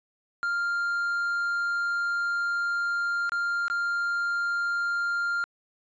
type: tone with dropouts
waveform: triangle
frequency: 1396.9 Hz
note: F6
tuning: in tune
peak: -23 dBFS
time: 0.43-5.44 s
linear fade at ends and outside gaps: 0 ms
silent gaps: 3.294-3.32 / 3.681-3.7 s
effects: resampled to 16000 Hz